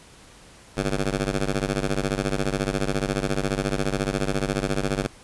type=ring-modulated tone; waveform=10% pulse; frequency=97.9 Hz; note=G2; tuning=2 cents flat; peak=-12 dBFS; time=0.77-5.07 s; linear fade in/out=0 ms; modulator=56.1 Hz; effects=pink hiss -49 dBFS RMS until 5.23 s + resampled to 24000 Hz